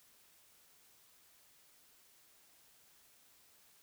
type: silence
effects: white hiss -66 dBFS RMS until 3.82 s